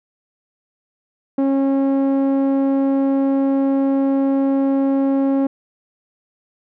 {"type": "tone with low-pass filter", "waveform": "sawtooth", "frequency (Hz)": 272.7, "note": "C#4", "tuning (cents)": -28, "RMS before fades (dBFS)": -17, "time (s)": [1.38, 5.47], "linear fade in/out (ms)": 5, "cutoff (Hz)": 560, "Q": 0.7, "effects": []}